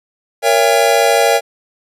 square chord, A# diminished seventh, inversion none, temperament just, 466.2 / 559.4 / 671.3 / 805.5 Hz, A#4 / C#5 / E5 / G5, 0 / +16 / +31 / +47 cents, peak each -16 dBFS, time 0.42-1.41 s, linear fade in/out 50 ms, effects resampled to 32000 Hz

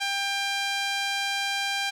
sawtooth tone with band-pass filter, 795 Hz, G5, 24 cents sharp, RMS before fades -28 dBFS, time 0-1.91 s, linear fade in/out 20 ms, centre 3300 Hz, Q 0.88, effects none

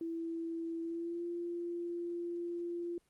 sine tone with pitch glide, 331.2 to 344.9 Hz, E4 to F4, +8 to -22 cents, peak -36 dBFS, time 0.01-2.98 s, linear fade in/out 2 ms, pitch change +70 cents, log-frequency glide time 0.82-1.24 s, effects pink hiss -74 dBFS RMS until 3.09 s + Opus 32 kbps

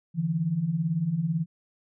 sine beating tone pair, 149 / 167 Hz, D3 / E3, +25 / +23 cents, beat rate 18 Hz, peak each -30 / -25 dBFS, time 0.14-1.46 s, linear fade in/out 50 ms, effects none

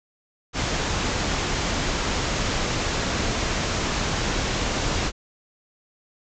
pink low-pass noise, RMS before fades -25 dBFS, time 0.53-5.12 s, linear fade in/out 50 ms, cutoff 7400 Hz, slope 96 dB/octave, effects none

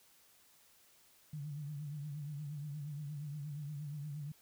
sine tone with vibrato, 146.83 Hz, D3, in tune, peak -40 dBFS, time 1.33-4.32 s, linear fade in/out 5 ms, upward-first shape triangle, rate 8.5 Hz, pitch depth 99 cents each way, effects white hiss -66 dBFS RMS until 4.41 s

